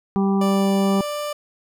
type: harmonic tone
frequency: 196 Hz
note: G3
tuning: in tune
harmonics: 1 / 2 / 4 / 5 / 6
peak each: -17 / -24 / -29 / -33 / -34 dBFS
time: 0.16-1.01 s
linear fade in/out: 0 ms
type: tone with pitch glide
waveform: 30% pulse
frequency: 587.3 to 591.4 Hz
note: D5 to D5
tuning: 0 to +12 cents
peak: -22 dBFS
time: 0.41-1.33 s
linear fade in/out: 5 ms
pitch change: +12 cents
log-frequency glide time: 0.91-1.21 s
effects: none